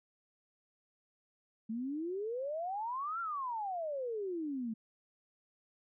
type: exponential two-way sweep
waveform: sine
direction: up then down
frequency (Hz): 215.1 to 1396.9 to 215.1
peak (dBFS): -35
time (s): 1.69-4.74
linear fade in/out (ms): 10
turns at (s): 3.2
effects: none